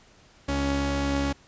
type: tone pair together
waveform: sawtooth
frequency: 69.3 / 279.4 Hz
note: C#2 / C#4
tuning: 0 / +14 cents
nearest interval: 2 octaves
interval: 2414 cents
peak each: -24 / -22 dBFS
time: 0.48-1.33 s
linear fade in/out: 10 ms
effects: pink hiss -56 dBFS RMS until 1.47 s + resampled to 16000 Hz